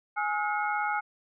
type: tone cluster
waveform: sine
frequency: 834 / 1280 / 1436 / 2174 Hz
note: G#5 / D#6 / F6 / C#7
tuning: +7 / +49 / +48 / -34 cents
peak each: -29 / -34 / -32 / -37 dBFS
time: 0.16-1.01 s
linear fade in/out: 20 ms
effects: none